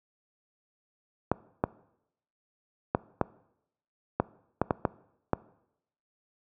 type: clicks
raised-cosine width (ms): 1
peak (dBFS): -9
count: 9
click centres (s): 1.316 / 1.639 / 2.949 / 3.213 / 4.2 / 4.616 / 4.708 / 4.852 / 5.333
effects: noise-tail reverb RT60 0.8 s tail -21 dB re dry + high-pass 80 Hz 12 dB/octave